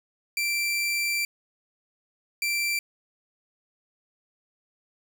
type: tone pair in turn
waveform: sawtooth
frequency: 2349 / 2349 Hz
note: D7 / D7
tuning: 0 / 0 cents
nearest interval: unison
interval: 0 cents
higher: neither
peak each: -21 dBFS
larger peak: neither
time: 0.37-1.25 / 2.42-2.79 s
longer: first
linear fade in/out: 2 ms
effects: none